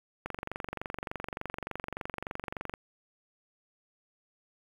click train, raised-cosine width 0.5 ms, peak -20 dBFS, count 59, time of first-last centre 0.26-2.739 s, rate 23.4 Hz, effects 8-bit

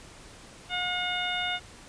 harmonic tone, 720 Hz, F#5, 47 cents flat, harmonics 1 / 2 / 3 / 4 / 5, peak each -34 / -34 / -34 / -34 / -34 dBFS, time 0.69-1.6 s, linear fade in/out 50 ms, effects pink hiss -49 dBFS RMS until 1.88 s + resampled to 22050 Hz

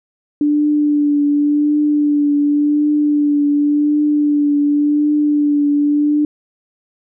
sine tone with vibrato, 293.7 Hz, D4, in tune, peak -11 dBFS, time 0.41-6.25 s, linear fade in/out 2 ms, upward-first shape triangle, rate 0.9 Hz, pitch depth 27 cents each way, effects none

